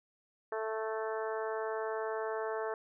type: harmonic tone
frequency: 220 Hz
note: A3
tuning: in tune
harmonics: 2 / 3 / 4 / 5 / 6 / 7 / 8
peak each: -36 / -40 / -42 / -44 / -46 / -47 / -48 dBFS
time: 0.52-2.74 s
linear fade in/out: 2 ms
effects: none